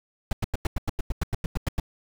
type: noise bursts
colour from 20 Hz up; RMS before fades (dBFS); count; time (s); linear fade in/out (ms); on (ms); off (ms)
brown; -24; 14; 0.31-1.799; 2; 20; 93
effects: none